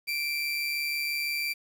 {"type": "tone with amplitude modulation", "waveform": "30% pulse", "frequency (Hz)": 2349, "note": "D7", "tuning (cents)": 0, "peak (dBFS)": -24, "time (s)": [0.07, 1.54], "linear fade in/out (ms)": 20, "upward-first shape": "sine", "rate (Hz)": 146, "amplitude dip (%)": 40, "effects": ["9-bit"]}